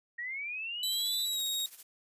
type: linear sweep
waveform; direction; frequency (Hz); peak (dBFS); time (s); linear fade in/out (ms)
sine; up; 1864.7 to 3729; -35; 0.18-1.26; 10
type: tone with pitch glide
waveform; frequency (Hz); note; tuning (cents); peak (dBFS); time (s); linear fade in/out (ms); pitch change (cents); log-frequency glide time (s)
sawtooth; 3951 to 3768; B7 to A#7; 0 to +18; -28; 0.83-1.66; 2; -82; 1.23-1.42
type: noise with tremolo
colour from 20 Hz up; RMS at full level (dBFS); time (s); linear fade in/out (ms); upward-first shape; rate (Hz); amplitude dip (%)
blue; -45; 0.92-1.83; 2; triangle; 15; 80
effects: resampled to 32000 Hz